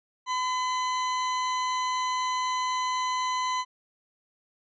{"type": "tone", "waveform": "40% pulse", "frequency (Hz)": 1012, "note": "B5", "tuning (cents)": 42, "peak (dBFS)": -25, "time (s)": [0.26, 3.65], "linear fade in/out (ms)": 50, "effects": ["resampled to 16000 Hz"]}